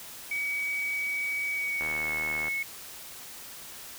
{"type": "tone with pitch glide", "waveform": "sine", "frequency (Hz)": [2267, 2196], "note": ["C#7", "C#7"], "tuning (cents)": [38, -17], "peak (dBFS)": -28, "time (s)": [0.31, 2.63], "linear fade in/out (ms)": 5, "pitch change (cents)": -55, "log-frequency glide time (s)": [1.51, 2.12]}
{"type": "click train", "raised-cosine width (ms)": 0.5, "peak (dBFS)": -22, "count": 53, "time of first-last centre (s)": [1.81, 2.482], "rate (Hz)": 77.4}
{"effects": ["white hiss -44 dBFS RMS until 3.98 s"]}